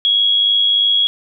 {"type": "tone with amplitude modulation", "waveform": "sine", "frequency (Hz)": 3322, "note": "G#7", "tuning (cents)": 0, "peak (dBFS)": -9, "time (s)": [0.05, 1.07], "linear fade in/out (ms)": 0, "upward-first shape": "sine", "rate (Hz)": 103, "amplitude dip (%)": 45, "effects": []}